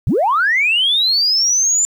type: linear sweep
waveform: sine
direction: up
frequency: 73.6 to 7200 Hz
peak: -11 dBFS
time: 0.07-1.85 s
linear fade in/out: 0 ms
effects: tanh soft clip ceiling -7 dBFS + 8-bit